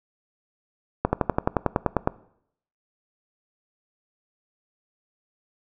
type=slowing click train; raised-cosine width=1 ms; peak=-5 dBFS; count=12; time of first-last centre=1.05-2.075 s; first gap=80 ms; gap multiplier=1.03; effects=noise-tail reverb RT60 0.7 s tail -20 dB re dry